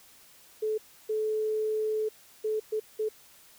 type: tone bursts at uneven times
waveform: sine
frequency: 432.5 Hz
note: A4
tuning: 30 cents flat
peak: -26 dBFS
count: 5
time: 0.62-0.78 / 1.09-2.09 / 2.44-2.6 / 2.72-2.8 / 2.99-3.09 s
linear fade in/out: 10 ms
effects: white hiss -56 dBFS RMS until 3.58 s